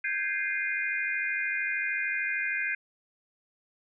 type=chord; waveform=sine; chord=Ab major seventh; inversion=third; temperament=equal with one note detuned; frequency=1568 / 1661.2 / 2093 / 2449 Hz; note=G6 / Ab6 / C7 / Eb7; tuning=0 / 0 / 0 / -28 cents; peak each=-33 / -35 / -32 / -33 dBFS; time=0.04-2.75 s; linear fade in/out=5 ms; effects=none